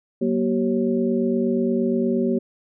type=tone cluster; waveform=sine; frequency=188.2 / 236.7 / 383.4 / 547 Hz; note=F#3 / A#3 / G4 / C#5; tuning=+30 / +27 / -38 / -23 cents; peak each=-27 / -21 / -23 / -29 dBFS; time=0.21-2.39 s; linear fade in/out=10 ms; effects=none